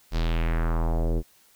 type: tone with low-pass filter sweep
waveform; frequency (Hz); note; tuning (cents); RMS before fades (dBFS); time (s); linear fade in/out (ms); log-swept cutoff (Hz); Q
square; 41.2; E1; 0; -24; 0.11-1.23; 50; 5200 to 380; 2.2
effects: white hiss -59 dBFS RMS until 1.55 s